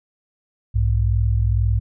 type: tone pair together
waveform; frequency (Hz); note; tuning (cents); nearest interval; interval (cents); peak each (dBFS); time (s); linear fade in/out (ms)
sine; 61.66 / 103.83; B1 / G#2; -2 / 0; major sixth; 902; -18; 0.74-1.8; 20
effects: none